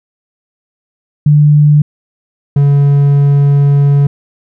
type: tone pair in turn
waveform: sine / triangle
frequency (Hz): 148.3 / 141.92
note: D3 / C#3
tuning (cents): +17 / +41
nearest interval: minor second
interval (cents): 76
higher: first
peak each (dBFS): -3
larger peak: neither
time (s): 1.26-1.82 / 2.56-4.07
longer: second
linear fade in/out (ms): 5
effects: none